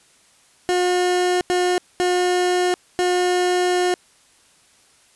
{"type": "tone bursts at uneven times", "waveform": "30% pulse", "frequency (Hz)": 359.7, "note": "F#4", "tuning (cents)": -49, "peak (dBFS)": -14, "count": 4, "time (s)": [[0.69, 1.41], [1.5, 1.78], [2, 2.74], [2.99, 3.94]], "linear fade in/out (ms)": 0, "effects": ["white hiss -55 dBFS RMS until 5.15 s", "resampled to 24000 Hz"]}